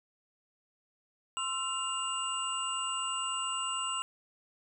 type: tone cluster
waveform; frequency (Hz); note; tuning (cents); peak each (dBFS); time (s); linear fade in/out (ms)
sine; 1049 / 1335 / 2811 / 7940; C6 / E6 / F7 / B8; +4 / +22 / +11 / +8; -38 / -38 / -35 / -38; 1.37-4.02; 0
effects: none